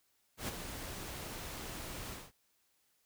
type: noise with ADSR envelope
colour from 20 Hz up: pink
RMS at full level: -37 dBFS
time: 0.37-2.32 s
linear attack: 110 ms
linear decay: 20 ms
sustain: -7 dB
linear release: 210 ms
effects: white hiss -75 dBFS RMS until 3.05 s